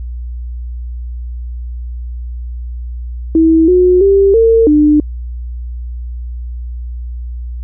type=tone with pitch steps; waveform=sine; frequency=323.6 / 362.7 / 393.9 / 454 / 299.2 Hz; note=E4 / F#4 / G4 / A#4 / D4; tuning=-32 / -34 / +8 / -46 / +32 cents; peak=-5 dBFS; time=3.35-5 s; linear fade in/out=2 ms; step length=330 ms; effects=added 60 Hz sine -20 dBFS peak until 7.63 s